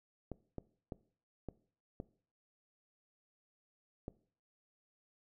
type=clicks; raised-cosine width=2 ms; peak=-28 dBFS; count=6; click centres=0.317 / 0.583 / 0.922 / 1.487 / 2.001 / 4.081 s; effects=noise-tail reverb RT60 0.5 s tail -20 dB re dry